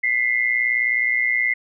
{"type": "tone pair together", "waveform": "sine", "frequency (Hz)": [2000, 2119], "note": ["B6", "C7"], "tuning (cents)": [21, 21], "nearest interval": "minor second", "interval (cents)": 100, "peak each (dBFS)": -20, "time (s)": [0.03, 1.54], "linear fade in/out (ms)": 10, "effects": []}